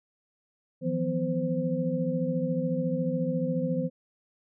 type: tone cluster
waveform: sine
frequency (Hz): 162.9 / 177 / 250.3 / 518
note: E3 / F3 / B3 / C5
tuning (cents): -20 / +23 / +23 / -17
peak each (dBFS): -31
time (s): 0.81-3.9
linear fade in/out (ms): 50
effects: none